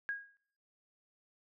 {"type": "tone with exponential decay", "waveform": "sine", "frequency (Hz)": 1639, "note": "G#6", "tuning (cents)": -23, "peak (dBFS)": -31, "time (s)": [0.09, 0.37], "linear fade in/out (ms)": 0, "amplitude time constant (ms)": 59, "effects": ["noise-tail reverb RT60 0.6 s tail -23 dB re dry"]}